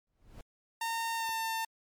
brown noise with exponential growth, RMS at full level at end -43 dBFS, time 0.07-0.41 s, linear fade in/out 1 ms, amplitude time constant 73 ms
sawtooth tone with pitch glide, 914 to 900.4 Hz, A#5 to A5, -34 to +40 cents, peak -28 dBFS, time 0.81-1.65 s, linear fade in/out 5 ms, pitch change -26 cents, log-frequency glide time 1.16-1.29 s
click, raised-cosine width 1 ms, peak -37 dBFS, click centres 1.292 s
effects MP3 96 kbps

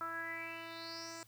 10% pulse tone with low-pass filter sweep, 330.7 Hz, E4, 6 cents sharp, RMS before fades -44 dBFS, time 0.01-1.23 s, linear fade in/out 0 ms, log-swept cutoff 1300 to 7300 Hz, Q 7.4, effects added 115 Hz sine -65 dBFS peak until 1.27 s + white hiss -67 dBFS RMS until 1.27 s

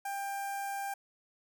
sawtooth tone with notch filter, 794 Hz, G5, 22 cents sharp, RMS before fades -37 dBFS, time 0.05-0.94 s, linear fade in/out 5 ms, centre 3700 Hz, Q 0.67, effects none

